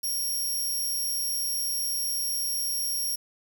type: tone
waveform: 10% pulse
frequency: 5588 Hz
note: F8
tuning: in tune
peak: -21 dBFS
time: 0.03-3.16 s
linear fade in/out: 10 ms
effects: 8-bit